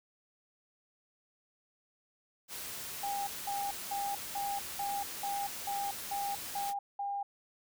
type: noise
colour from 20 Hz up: white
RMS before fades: -42 dBFS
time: 2.48-6.74 s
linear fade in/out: 50 ms
type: tone bursts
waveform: sine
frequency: 803 Hz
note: G5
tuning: 41 cents sharp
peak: -33 dBFS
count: 10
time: 3.03-7.23 s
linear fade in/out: 5 ms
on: 240 ms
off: 200 ms
effects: none